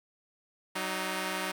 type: tone pair together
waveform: 5% pulse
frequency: 188.1 / 309.6 Hz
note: F#3 / D#4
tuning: +29 / -9 cents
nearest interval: major sixth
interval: 862 cents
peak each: -23 dBFS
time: 0.75-1.52 s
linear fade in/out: 10 ms
effects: none